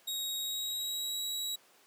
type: tone with pitch glide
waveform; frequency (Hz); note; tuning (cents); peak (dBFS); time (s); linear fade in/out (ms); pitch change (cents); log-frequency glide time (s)
sawtooth; 3783 to 3876; A#7 to B7; +25 to -33; -31; 0.07-1.56; 10; +42; 0.37-1.24
effects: pink hiss -62 dBFS RMS until 1.86 s + high-pass 400 Hz 12 dB/octave